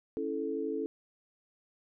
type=chord; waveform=sine; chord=A major; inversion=first; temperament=equal with one note detuned; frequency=277.2 / 329.6 / 437.2 Hz; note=C#4 / E4 / A4; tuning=0 / 0 / -11 cents; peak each=-37 / -37 / -34 dBFS; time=0.17-0.86 s; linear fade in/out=0 ms; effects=none